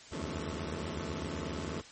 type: tone cluster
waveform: 10% pulse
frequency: 69.5 / 76.5 / 84.6 / 92.4 / 218 Hz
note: C#2 / D#2 / E2 / F#2 / A3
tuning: +5 / -29 / +45 / -2 / -16 cents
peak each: -36 / -32 / -33 / -35 / -37 dBFS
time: 0.11-1.82 s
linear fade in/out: 20 ms
effects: white hiss -52 dBFS RMS until 1.91 s + MP3 32 kbps